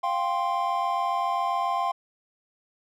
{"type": "chord", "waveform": "triangle", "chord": "F suspended second", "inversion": "none", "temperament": "just", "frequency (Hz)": [698.5, 785.8, 1047.7], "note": ["F5", "G5", "C6"], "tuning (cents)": [0, 4, 2], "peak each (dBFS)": [-27, -27, -25], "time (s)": [0.03, 1.92], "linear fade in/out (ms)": 10, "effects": []}